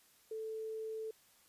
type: tone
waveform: sine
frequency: 440 Hz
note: A4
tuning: in tune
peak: -39 dBFS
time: 0.31-1.11 s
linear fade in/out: 5 ms
effects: white hiss -67 dBFS RMS until 1.48 s + resampled to 32000 Hz